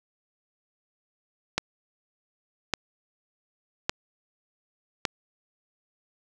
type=click train; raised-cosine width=0.2 ms; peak=-6 dBFS; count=4; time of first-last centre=1.58-5.052 s; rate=0.864 Hz; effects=none